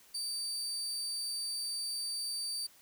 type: tone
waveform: 30% pulse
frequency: 4629 Hz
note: D8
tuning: 26 cents flat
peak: -32 dBFS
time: 0.14-2.67 s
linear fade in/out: 10 ms
effects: white hiss -61 dBFS RMS until 2.81 s